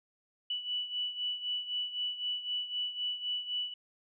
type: beating tone pair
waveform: sine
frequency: 2960 / 2963.9 Hz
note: F#7 / F#7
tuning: 0 / +2 cents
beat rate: 3.9 Hz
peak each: -34 / -39 dBFS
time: 0.5-3.74 s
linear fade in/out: 5 ms
effects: none